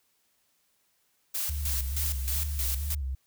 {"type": "noise with tremolo", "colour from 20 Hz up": "blue", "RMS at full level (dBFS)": -31, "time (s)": [1.34, 2.95], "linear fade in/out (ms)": 10, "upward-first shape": "square", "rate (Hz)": 3.2, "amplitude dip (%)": 70}
{"type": "tone with vibrato", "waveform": "sine", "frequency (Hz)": 69.3, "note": "C#2", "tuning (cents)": 0, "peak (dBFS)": -29, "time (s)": [1.49, 3.15], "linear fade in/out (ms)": 5, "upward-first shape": "square", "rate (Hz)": 2.3, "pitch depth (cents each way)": 87}
{"effects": ["white hiss -71 dBFS RMS until 3.26 s"]}